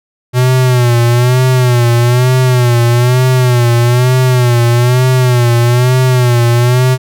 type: tone with vibrato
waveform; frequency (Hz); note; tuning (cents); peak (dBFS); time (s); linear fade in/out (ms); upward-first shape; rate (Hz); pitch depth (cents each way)
square; 123.47; B2; 0; -7; 0.33-6.98; 50; sine; 1.1; 74
effects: none